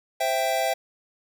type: chord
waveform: square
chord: C major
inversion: none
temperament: equal with one note detuned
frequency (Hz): 523.3 / 664.2 / 784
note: C5 / E5 / G5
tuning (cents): 0 / +13 / 0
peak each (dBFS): -30 / -26 / -27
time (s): 0.2-0.74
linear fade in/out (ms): 10
effects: none